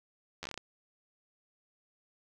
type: slowing click train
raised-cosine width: 0.2 ms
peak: -22 dBFS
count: 8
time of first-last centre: 0.43-0.577 s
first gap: 11 ms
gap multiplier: 1.21
effects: none

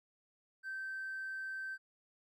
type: tone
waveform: triangle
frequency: 1552 Hz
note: G6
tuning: 18 cents flat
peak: -36 dBFS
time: 0.63-1.78 s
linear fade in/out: 50 ms
effects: tanh soft clip ceiling -36 dBFS

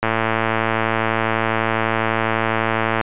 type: click train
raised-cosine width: 0.5 ms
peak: -3 dBFS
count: 335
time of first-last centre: 0.03-3.012 s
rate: 112 Hz
effects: resampled to 8000 Hz

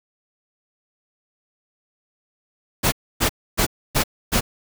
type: noise bursts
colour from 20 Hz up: pink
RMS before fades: -18 dBFS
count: 5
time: 2.83-4.41 s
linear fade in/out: 20 ms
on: 92 ms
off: 280 ms
effects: none

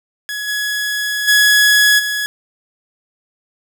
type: tone with level steps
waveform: sawtooth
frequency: 1683 Hz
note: G#6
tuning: 23 cents sharp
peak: -18 / -14 / -5 / -14 dBFS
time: 0.29-2.26 s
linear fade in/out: 0 ms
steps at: 0.47 / 1.27 / 1.98 s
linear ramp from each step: 20 ms
effects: none

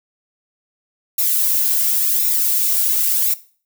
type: noise with flanger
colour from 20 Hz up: violet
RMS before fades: -17 dBFS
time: 1.18-3.34 s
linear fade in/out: 5 ms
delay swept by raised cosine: 0.64 to 2.34 ms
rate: 0.93 Hz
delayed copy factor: -0.55
effects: noise-tail reverb RT60 0.4 s tail -17 dB re dry

